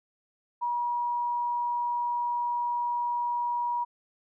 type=tone; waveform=sine; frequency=960 Hz; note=B5; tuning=49 cents flat; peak=-26 dBFS; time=0.61-3.85 s; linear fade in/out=20 ms; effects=none